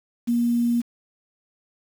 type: tone with quantisation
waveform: sine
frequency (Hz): 237.2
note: A#3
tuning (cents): +30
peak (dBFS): -18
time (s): 0.27-0.82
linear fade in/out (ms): 20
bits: 7
effects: none